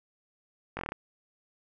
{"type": "slowing click train", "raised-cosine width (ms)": 0.5, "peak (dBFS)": -19, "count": 7, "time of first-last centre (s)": [0.77, 0.92], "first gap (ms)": 20, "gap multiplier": 1.09, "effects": []}